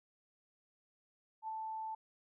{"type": "tone with ADSR envelope", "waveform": "sine", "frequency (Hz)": 880, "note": "A5", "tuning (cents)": 0, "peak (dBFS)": -37, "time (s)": [1.42, 1.95], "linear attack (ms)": 61, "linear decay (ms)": 11, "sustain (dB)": -2, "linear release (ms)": 7, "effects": []}